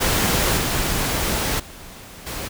pink noise with level steps, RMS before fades -19 / -22 / -40 / -29 dBFS, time 0-2.49 s, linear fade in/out 20 ms, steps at 0.57 / 1.59 / 2.26 s, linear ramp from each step 10 ms, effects none

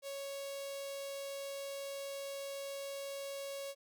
sawtooth tone with notch filter, 554.4 Hz, C#5, in tune, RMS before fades -43 dBFS, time 0.02-3.75 s, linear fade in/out 50 ms, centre 1400 Hz, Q 0.73, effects none

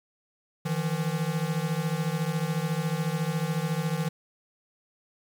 square beating tone pair, 154.3 / 168.3 Hz, D#3 / E3, -14 / +36 cents, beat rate 14 Hz, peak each -30 dBFS, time 0.65-4.09 s, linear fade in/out 10 ms, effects 9-bit

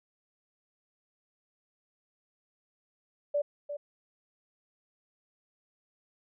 sine tone with echo, 581 Hz, D5, 19 cents flat, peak -25 dBFS, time 3.34-3.42 s, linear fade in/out 10 ms, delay 350 ms, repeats 1, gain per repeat -9 dB, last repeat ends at 3.77 s, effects none

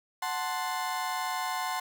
35% pulse chord, F# diminished, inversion none, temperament equal, 740 / 880 / 1046.5 Hz, F#5 / A5 / C6, 0 / 0 / 0 cents, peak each -33 / -34 / -32 dBFS, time 0.22-1.8 s, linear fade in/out 5 ms, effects none

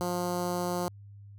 10% pulse tone with notch filter, 177.2 Hz, F3, 25 cents sharp, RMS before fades -31 dBFS, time 0.01-0.88 s, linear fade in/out 0 ms, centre 2500 Hz, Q 0.84, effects added 101 Hz sine -46 dBFS peak until 1.38 s

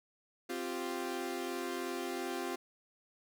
sawtooth chord, C suspended fourth, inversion none, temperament equal, 261.6 / 349.2 / 392 Hz, C4 / F4 / G4, 0 / 0 / 0 cents, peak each -38 / -35 / -38 dBFS, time 0.49-2.56 s, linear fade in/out 10 ms, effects none

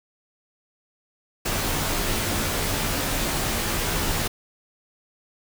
pink noise with comb filter, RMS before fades -25 dBFS, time 1.45-4.28 s, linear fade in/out 10 ms, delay 16 ms, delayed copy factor -0.6, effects none

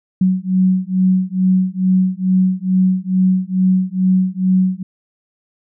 sine beating tone pair, 185 / 187.3 Hz, F#3 / F#3, 0 / +21 cents, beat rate 2.3 Hz, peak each -15 dBFS, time 0.21-4.83 s, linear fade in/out 5 ms, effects none

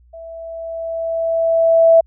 sine tone with level ramp, 659.3 Hz, E5, in tune, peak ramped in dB -32 to -5 dBFS, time 0.13-2.01 s, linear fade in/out 10 ms, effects added 60 Hz sine -47 dBFS peak until 2.06 s

